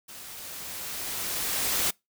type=noise with level ramp; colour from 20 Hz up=white; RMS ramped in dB=-44 to -25 dBFS; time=0.08-1.91 s; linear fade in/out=10 ms; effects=noise-tail reverb RT60 0.2 s tail -25 dB re dry